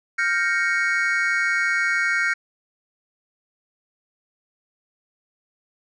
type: chord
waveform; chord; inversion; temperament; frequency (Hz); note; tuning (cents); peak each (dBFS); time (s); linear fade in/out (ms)
triangle; G half-diminished seventh; third; equal; 1396.9 / 1568 / 1864.7 / 2217; F6 / G6 / Bb6 / Db7; 0 / 0 / 0 / 0; -23; 0.18-2.34; 10
effects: resampled to 22050 Hz